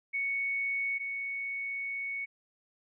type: tone pair in turn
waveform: sine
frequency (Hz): 2221 / 2221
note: C#7 / C#7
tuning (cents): +3 / +3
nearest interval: unison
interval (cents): 0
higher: neither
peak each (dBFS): -29 / -33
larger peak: first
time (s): 0.13-0.99 / 0.99-2.26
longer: second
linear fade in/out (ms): 20
effects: none